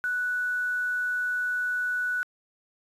sine tone with quantisation, 1480 Hz, F#6, in tune, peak -25 dBFS, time 0.04-2.23 s, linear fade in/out 0 ms, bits 8, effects resampled to 32000 Hz

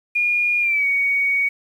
sine tone with pitch glide, 2430 to 2241 Hz, D#7 to C#7, -42 to +18 cents, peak -16 dBFS, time 0.15-1.49 s, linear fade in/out 10 ms, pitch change -140 cents, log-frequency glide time 0.6-0.86 s, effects 8-bit

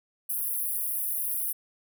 pink high-pass noise, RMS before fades -30 dBFS, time 0.29-1.53 s, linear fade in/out 10 ms, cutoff 10000 Hz, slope 96 dB/octave, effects none

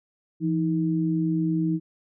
sine tone pair together, 168.12 / 316.5 Hz, E3 / D#4, +34 / +30 cents, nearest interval major seventh, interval 1096 cents, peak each -24 dBFS, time 0.4-1.8 s, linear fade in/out 50 ms, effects none

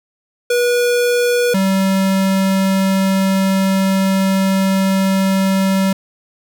square tone pair in turn, 484.7 / 192.35 Hz, B4 / G3, -32 / -33 cents, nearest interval octave + major third, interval 1601 cents, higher first, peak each -13 dBFS, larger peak neither, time 0.5-1.54 / 1.54-5.93 s, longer second, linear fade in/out 5 ms, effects none

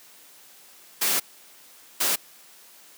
white noise bursts at uneven times, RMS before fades -23 dBFS, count 2, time 1.01-1.2 / 2-2.16 s, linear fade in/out 10 ms, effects white hiss -51 dBFS RMS until 2.97 s + high-pass 200 Hz 12 dB/octave

